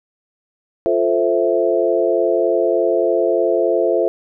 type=chord; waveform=sine; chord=F major seventh; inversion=none; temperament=equal; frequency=349.2 / 440 / 523.3 / 659.3 Hz; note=F4 / A4 / C5 / E5; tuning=0 / 0 / 0 / 0 cents; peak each=-19 dBFS; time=0.86-4.08 s; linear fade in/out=0 ms; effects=none